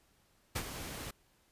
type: noise with ADSR envelope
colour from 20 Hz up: pink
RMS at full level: -34 dBFS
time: 0.55-1.11 s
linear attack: 11 ms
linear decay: 63 ms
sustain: -9 dB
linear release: 7 ms
effects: pink hiss -70 dBFS RMS until 1.51 s + resampled to 32000 Hz